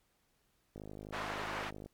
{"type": "click train", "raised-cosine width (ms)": 2, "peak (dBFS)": -33, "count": 58, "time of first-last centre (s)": [0.76, 1.86], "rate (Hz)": 51.8}
{"type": "band-pass noise", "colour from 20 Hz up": "white", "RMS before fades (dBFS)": -40, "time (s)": [1.12, 1.71], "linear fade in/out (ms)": 20, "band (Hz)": [510, 1500], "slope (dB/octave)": 12}
{"effects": ["pink hiss -75 dBFS RMS until 1.93 s", "MP3 96 kbps"]}